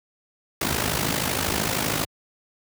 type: noise with amplitude modulation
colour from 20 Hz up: pink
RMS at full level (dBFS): -21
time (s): 0.61-2.05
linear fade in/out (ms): 5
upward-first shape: sine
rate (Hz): 52.8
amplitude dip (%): 70
effects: high-pass 80 Hz 12 dB/octave